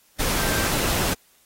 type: tone in noise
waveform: sine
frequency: 1571 Hz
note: G6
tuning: 3 cents sharp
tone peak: -30 dBFS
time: 0.38-0.68 s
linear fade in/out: 10 ms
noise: pink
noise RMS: -24 dBFS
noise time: 0.19-1.14 s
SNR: -9 dB
effects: white hiss -59 dBFS RMS until 1.45 s + AAC 48 kbps